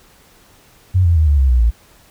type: tone with pitch steps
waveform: sine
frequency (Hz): 92.2 / 85.04 / 78.43 / 72.34 / 66.72 / 61.54 / 56.76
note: F#2 / F2 / D#2 / D2 / C2 / B1 / A#1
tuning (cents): -6 / -46 / +14 / -26 / +34 / -5 / -45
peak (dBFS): -9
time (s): 0.94-1.71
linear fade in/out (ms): 20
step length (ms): 110
effects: pink hiss -49 dBFS RMS until 2.1 s